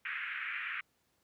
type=band-pass noise; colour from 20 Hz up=pink; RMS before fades=-39 dBFS; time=0.05-0.81 s; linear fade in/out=5 ms; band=1400 to 2600 Hz; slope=48 dB/octave; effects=pink hiss -75 dBFS RMS until 1.23 s + high-pass 80 Hz 12 dB/octave